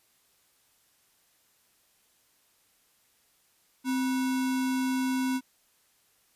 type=tone with sample-and-hold; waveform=sine; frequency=259.8 Hz; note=C4; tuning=12 cents flat; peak=-25 dBFS; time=3.84-5.41 s; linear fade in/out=50 ms; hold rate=1225 Hz; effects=white hiss -67 dBFS RMS until 6.35 s + resampled to 32000 Hz